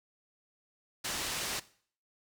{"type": "low-pass noise", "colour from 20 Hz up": "white", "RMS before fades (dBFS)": -36, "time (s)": [1.04, 1.6], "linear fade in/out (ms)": 10, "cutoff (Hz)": 7100, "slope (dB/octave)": 12, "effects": ["noise-tail reverb RT60 0.5 s tail -18 dB re dry"]}